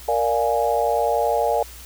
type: chord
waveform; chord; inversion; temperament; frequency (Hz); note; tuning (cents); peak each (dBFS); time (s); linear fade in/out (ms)
sine; Bb dominant seventh; none; equal; 466.2 / 587.3 / 698.5 / 830.6; Bb4 / D5 / F5 / Ab5; 0 / 0 / 0 / 0; -23; 0.08-1.63; 5
effects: added 60 Hz sine -41 dBFS peak until 1.85 s + white hiss -42 dBFS RMS until 1.85 s